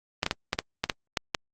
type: clicks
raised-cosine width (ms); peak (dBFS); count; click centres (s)
0.2; -7; 9; 0.231 / 0.264 / 0.311 / 0.531 / 0.589 / 0.84 / 0.898 / 1.172 / 1.348
effects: Opus 32 kbps